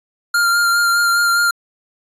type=tone with vibrato; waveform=square; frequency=1396.9 Hz; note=F6; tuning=in tune; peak=-13 dBFS; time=0.34-1.51 s; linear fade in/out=5 ms; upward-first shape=sine; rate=4.9 Hz; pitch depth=18 cents each way; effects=resampled to 32000 Hz